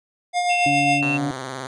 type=tone with tremolo; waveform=square; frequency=710 Hz; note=F5; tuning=28 cents sharp; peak=-17 dBFS; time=0.33-1.02 s; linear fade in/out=50 ms; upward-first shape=triangle; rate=7.2 Hz; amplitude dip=50%
type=tone; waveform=sine; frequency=2700 Hz; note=E7; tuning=41 cents sharp; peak=-21 dBFS; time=0.49-1.18 s; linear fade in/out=20 ms
type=harmonic tone; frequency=143.2 Hz; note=D3; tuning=43 cents flat; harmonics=1 / 2 / 4 / 5; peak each=-27 / -23 / -39 / -31 dBFS; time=0.66-1.31 s; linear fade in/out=2 ms
type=tone with vibrato; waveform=5% pulse; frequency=130.81 Hz; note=C3; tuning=in tune; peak=-18 dBFS; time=1.02-1.67 s; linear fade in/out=2 ms; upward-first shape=square; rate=19 Hz; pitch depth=55 cents each way
effects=resampled to 22050 Hz